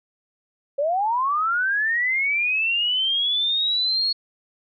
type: linear sweep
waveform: sine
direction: up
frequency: 542 to 4352 Hz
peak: -19 dBFS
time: 0.78-4.13 s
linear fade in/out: 10 ms
effects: none